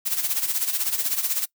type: noise with tremolo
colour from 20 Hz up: blue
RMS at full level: -22 dBFS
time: 0.05-1.46 s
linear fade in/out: 20 ms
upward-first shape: sine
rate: 16 Hz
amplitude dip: 70%
effects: noise-tail reverb RT60 0.1 s tail -23 dB re dry